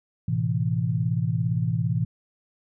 sine chord, A minor, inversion none, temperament equal with one note detuned, 110 / 127.75 / 164.81 Hz, A2 / C3 / E3, 0 / -41 / 0 cents, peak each -26 dBFS, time 0.28-2.05 s, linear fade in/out 5 ms, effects none

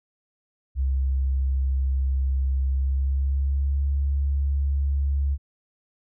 sine tone with pitch glide, 66.6 to 69.75 Hz, C2 to C#2, +31 to +11 cents, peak -20 dBFS, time 0.75-5.38 s, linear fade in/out 50 ms, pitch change +80 cents, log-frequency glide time 2.67-3.82 s, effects none

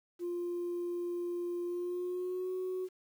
sine tone with pitch glide, 349.7 to 370.1 Hz, F4 to F#4, +2 to 0 cents, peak -32 dBFS, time 0.19-2.89 s, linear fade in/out 50 ms, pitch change +98 cents, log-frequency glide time 1.65-2.52 s, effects tanh soft clip ceiling -31 dBFS + 10-bit

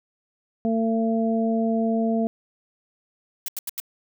harmonic tone, 225.5 Hz, A3, 43 cents sharp, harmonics 1 / 2 / 3, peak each -21 / -28 / -27 dBFS, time 0.65-2.27 s, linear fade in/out 0 ms
blue noise bursts, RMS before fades -29 dBFS, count 4, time 3.46-3.801 s, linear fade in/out 2 ms, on 23 ms, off 83 ms
effects none

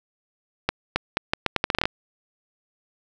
accelerating click train, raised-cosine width 0.3 ms, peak -4 dBFS, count 13, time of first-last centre 0.69-1.855 s, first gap 270 ms, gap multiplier 0.78, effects none

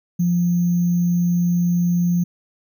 sine tone with sample-and-hold, 174.61 Hz, F3, in tune, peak -15 dBFS, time 0.19-2.24 s, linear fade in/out 10 ms, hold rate 6300 Hz, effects none

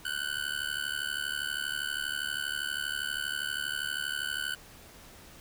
25% pulse tone with amplitude modulation, 1500 Hz, F#6, 23 cents sharp, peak -24 dBFS, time 0.05-4.55 s, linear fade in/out 5 ms, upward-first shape sine, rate 72.5 Hz, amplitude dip 95%, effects pink hiss -52 dBFS RMS until 5.4 s

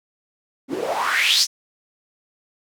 white noise with band-pass filter sweep, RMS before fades -20 dBFS, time 0.68-1.47 s, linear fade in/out 50 ms, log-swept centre 260 to 6000 Hz, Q 4.8, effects none

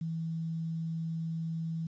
sine tone with quantisation, 163.3 Hz, E3, 16 cents flat, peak -32 dBFS, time 0.01-1.87 s, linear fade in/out 5 ms, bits 10, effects resampled to 16000 Hz

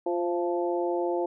harmonic tone with a mistuned harmonic, 174.61 Hz, F3, in tune, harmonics 2 / 3 / 4 / 5, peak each -27 / -31 / -33 / -35 dBFS, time 0.06-1.26 s, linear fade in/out 5 ms, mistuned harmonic 4, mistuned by -27 cents, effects none

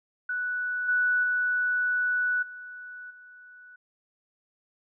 sine tone with level steps, 1480 Hz, F#6, in tune, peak -27 / -21 / -23 / -39 / -47 dBFS, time 0.29-3.76 s, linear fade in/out 5 ms, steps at 0.88 / 1.23 / 2.42 / 3.1 s, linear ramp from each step 10 ms, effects none

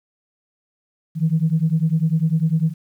sine beating tone pair, 155.56 / 165.56 Hz, D#3 / E3, 0 / +8 cents, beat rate 10 Hz, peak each -18 dBFS, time 1.15-2.74 s, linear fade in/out 50 ms, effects tanh soft clip ceiling -8 dBFS + 9-bit

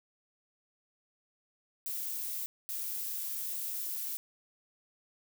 violet noise bursts at uneven times, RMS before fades -37 dBFS, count 2, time 1.86-2.46 / 2.69-4.17 s, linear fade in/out 0 ms, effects none

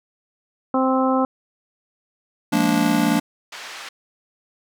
harmonic tone, 261.6 Hz, C4, in tune, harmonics 1 / 2 / 3 / 4 / 5, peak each -19 / -22 / -24 / -25 / -26 dBFS, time 0.74-1.25 s, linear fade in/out 2 ms
square chord, Bb dominant seventh, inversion second, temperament just, 174.81 / 209.8 / 233.1 / 291.4 Hz, F3 / Ab3 / Bb3 / D4, +2 / +18 / 0 / -13 cents, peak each -25 / -24 / -22 / -21 dBFS, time 2.52-3.2 s, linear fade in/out 10 ms
pink band-pass noise, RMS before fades -36 dBFS, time 3.52-3.89 s, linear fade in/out 5 ms, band 1000 to 5300 Hz, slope 12 dB/octave
effects none

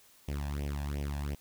sawtooth tone with flanger, 71.7 Hz, D2, 41 cents flat, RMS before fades -35 dBFS, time 0.28-1.35 s, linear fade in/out 5 ms, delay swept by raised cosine 0.34 to 1.19 ms, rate 2.8 Hz, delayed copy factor +0.9, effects white hiss -61 dBFS RMS until 1.4 s

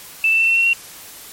sine tone with pitch steps, 2648 / 2666 / 2685 / 2704 / 2722 / 2741 Hz, E7 / E7 / E7 / E7 / F7 / F7, +7 / +19 / +31 / +43 / -45 / -33 cents, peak -12 dBFS, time 0.24-0.732 s, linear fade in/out 2 ms, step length 82 ms, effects white hiss -38 dBFS RMS until 1.32 s + MP3 64 kbps

